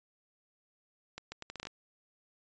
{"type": "accelerating click train", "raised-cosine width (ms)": 0.2, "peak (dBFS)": -24, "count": 9, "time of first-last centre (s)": [1.18, 1.67], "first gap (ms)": 140, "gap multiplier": 0.74, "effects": ["resampled to 16000 Hz"]}